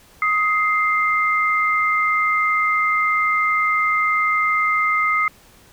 sine tone pair together, 1256 / 2093 Hz, D#6 / C7, +16 / 0 cents, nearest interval major sixth, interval 884 cents, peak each -18 / -19 dBFS, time 0.22-5.28 s, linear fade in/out 2 ms, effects pink hiss -50 dBFS RMS until 5.72 s

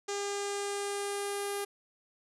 sawtooth tone with low-pass filter sweep, 403.2 Hz, G4, 49 cents sharp, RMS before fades -35 dBFS, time 0.08-1.65 s, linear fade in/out 10 ms, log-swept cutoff 7100 to 11000 Hz, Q 3.3, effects none

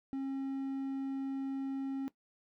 triangle tone, 270.4 Hz, C#4, 43 cents flat, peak -32 dBFS, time 0.13-2.08 s, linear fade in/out 0 ms, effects noise-tail reverb RT60 0.1 s tail -17 dB re dry

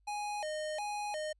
square tone with vibrato, 714 Hz, F5, 38 cents sharp, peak -36 dBFS, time 0.07-1.33 s, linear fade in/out 10 ms, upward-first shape square, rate 1.4 Hz, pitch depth 260 cents each way, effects added 50 Hz sine -67 dBFS peak until 1.39 s + resampled to 24000 Hz

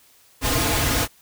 pink noise with comb filter, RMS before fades -21 dBFS, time 0.41-1.08 s, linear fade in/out 50 ms, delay 5.2 ms, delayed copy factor -0.9, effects white hiss -55 dBFS RMS until 1.21 s

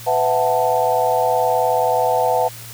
sine tone cluster, 502 / 662 / 741 / 884 Hz, B4 / E5 / F#5 / A5, +28 / +7 / +2 / +8 cents, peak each -20 dBFS, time 0.06-2.49 s, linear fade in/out 20 ms, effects added 116 Hz sine -38 dBFS peak until 2.73 s + white hiss -37 dBFS RMS until 2.73 s

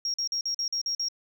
sine tone bursts, 5588 Hz, F8, in tune, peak -25 dBFS, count 8, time 0.05-1.085 s, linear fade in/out 2 ms, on 90 ms, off 45 ms, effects tanh soft clip ceiling -22 dBFS

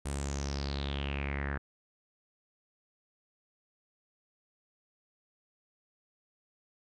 sawtooth tone with low-pass filter sweep, 70 Hz, C#2, 18 cents sharp, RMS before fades -35 dBFS, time 0.05-1.58 s, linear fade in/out 10 ms, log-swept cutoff 9300 to 1600 Hz, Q 5.9, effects none

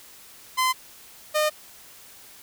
sawtooth tone pair in turn, 1029 / 610.1 Hz, C6 / D#5, -29 / -34 cents, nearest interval major sixth, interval 905 cents, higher first, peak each -16 dBFS, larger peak neither, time 0.57-0.73 / 1.34-1.5 s, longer neither, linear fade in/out 20 ms, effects white hiss -48 dBFS RMS until 2.42 s

